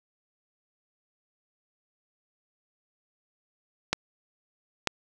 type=clicks; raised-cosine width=0.2 ms; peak=-6 dBFS; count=2; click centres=3.93 / 4.873 s; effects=none